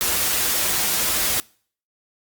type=noise with comb filter; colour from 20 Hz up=white; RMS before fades=-21 dBFS; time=0.01-1.4 s; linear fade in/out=0 ms; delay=7.3 ms; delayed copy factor=-0.55; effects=noise-tail reverb RT60 0.5 s tail -25 dB re dry + Opus 48 kbps